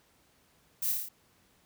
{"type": "noise with echo", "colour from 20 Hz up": "violet", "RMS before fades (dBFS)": -32, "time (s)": [0.82, 0.92], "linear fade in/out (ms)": 5, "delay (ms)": 28, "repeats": 6, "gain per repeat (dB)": -2, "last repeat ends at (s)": 1.088, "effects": ["pink hiss -66 dBFS RMS until 1.65 s", "high-pass 60 Hz 12 dB/octave"]}